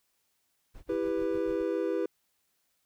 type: noise with tremolo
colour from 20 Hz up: brown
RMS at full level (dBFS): -47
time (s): 0.74-1.63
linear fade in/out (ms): 10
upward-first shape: sine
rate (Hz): 6.9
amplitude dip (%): 100
type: chord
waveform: triangle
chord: E minor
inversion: none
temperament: just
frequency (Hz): 329.6 / 395.6 / 494.4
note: E4 / G4 / B4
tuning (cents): 0 / +16 / +2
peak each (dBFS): -30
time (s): 0.89-2.06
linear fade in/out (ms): 5
effects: white hiss -75 dBFS RMS until 2.85 s